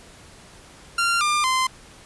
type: tone with pitch steps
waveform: sawtooth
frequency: 1384 / 1197.9 / 1036.8 Hz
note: F6 / D6 / C6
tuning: -16 / +34 / -16 cents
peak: -15 dBFS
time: 0.98-1.67 s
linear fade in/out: 5 ms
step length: 230 ms
effects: pink hiss -47 dBFS RMS until 2.05 s + resampled to 24000 Hz